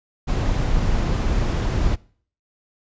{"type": "noise", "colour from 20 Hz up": "brown", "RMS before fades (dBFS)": -20, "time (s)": [0.27, 1.96], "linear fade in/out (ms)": 20, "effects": ["noise-tail reverb RT60 0.5 s tail -23 dB re dry", "resampled to 16000 Hz"]}